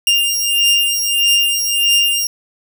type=beating tone pair; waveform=sawtooth; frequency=2800 / 2801.6 Hz; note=F7 / F7; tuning=+4 / +5 cents; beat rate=1.6 Hz; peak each=-12 dBFS; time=0.07-2.27 s; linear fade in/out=2 ms; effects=none